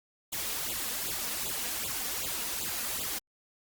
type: noise with flanger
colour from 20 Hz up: white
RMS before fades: -34 dBFS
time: 0.32-3.19 s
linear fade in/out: 10 ms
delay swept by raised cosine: 0.26 to 4.26 ms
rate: 2.6 Hz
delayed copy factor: +1
effects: Opus 48 kbps